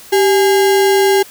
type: tone with sample-and-hold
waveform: sine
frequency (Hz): 390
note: G4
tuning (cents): -9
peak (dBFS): -8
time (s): 0.12-1.23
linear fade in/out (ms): 10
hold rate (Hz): 1225
effects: white hiss -38 dBFS RMS until 1.3 s